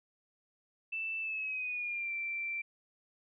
sine tone with pitch glide, 2651 to 2348 Hz, E7 to D7, +9 to -1 cents, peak -34 dBFS, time 0.92-2.62 s, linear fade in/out 10 ms, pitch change -210 cents, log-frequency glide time 1.2-2.12 s, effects none

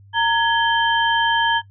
sine tone cluster, 920 / 1678 / 3125 Hz, A#5 / G#6 / G7, -23 / +17 / -6 cents, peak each -18 / -19 / -22 dBFS, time 0.13-1.62 s, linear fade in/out 50 ms, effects noise-tail reverb RT60 0.1 s tail -20 dB re dry + added 99 Hz sine -44 dBFS peak until 1.7 s

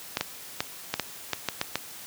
clicks, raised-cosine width 0.2 ms, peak -8 dBFS, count 9, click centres 0.171 / 0.21 / 0.605 / 0.94 / 0.997 / 1.333 / 1.487 / 1.614 / 1.756 s, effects white hiss -43 dBFS RMS until 2.06 s + high-pass 80 Hz 12 dB/octave

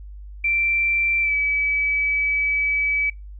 sine tone with pitch glide, 2349 to 2290 Hz, D7 to D7, 0 to -44 cents, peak -18 dBFS, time 0.44-3.1 s, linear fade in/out 5 ms, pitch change -44 cents, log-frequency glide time 1.21-1.34 s, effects noise-tail reverb RT60 0.2 s tail -24 dB re dry + added 50 Hz sine -35 dBFS peak until 3.39 s

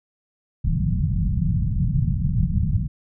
white low-pass noise, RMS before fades -21 dBFS, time 0.64-2.88 s, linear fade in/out 10 ms, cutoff 180 Hz, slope 48 dB/octave, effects none

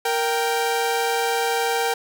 sawtooth tone pair together, 465.9 / 783.5 Hz, A#4 / G5, -1 / -1 cents, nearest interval major sixth, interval 900 cents, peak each -19 dBFS, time 0.05-1.94 s, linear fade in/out 5 ms, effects none

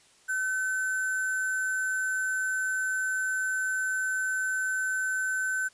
sine tone with sample-and-hold, 1524 Hz, G6, 49 cents flat, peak -26 dBFS, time 0.28-5.69 s, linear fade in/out 20 ms, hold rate 8820 Hz, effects white hiss -60 dBFS RMS until 5.73 s + resampled to 22050 Hz

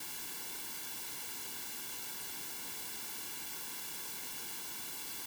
white noise with comb filter, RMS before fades -43 dBFS, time 0-5.26 s, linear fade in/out 5 ms, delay 1.6 ms, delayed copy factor -0.7, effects none

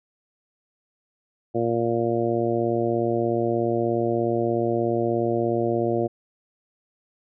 harmonic tone, 116.8 Hz, A#2, 4 cents sharp, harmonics 1 / 2 / 3 / 4 / 5 / 6, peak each -30 / -29 / -24 / -28 / -28 / -30 dBFS, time 1.54-6.08 s, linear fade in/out 20 ms, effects none

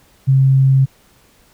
sine tone, 134.1 Hz, C3, 43 cents sharp, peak -8 dBFS, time 0.27-0.86 s, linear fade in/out 20 ms, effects pink hiss -52 dBFS RMS until 1.53 s

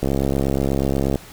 click train, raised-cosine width 2 ms, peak -7 dBFS, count 78, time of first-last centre 0.03-1.157 s, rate 68.3 Hz, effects pink hiss -42 dBFS RMS until 1.32 s

